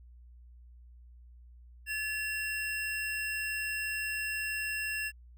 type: tone pair together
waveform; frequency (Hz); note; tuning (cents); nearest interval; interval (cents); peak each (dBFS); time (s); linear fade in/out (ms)
square; 1721 / 2727; A6 / F7; -39 / -42; minor sixth; 797; -36 / -36; 1.86-5.12; 50
effects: added 60 Hz sine -51 dBFS peak until 5.37 s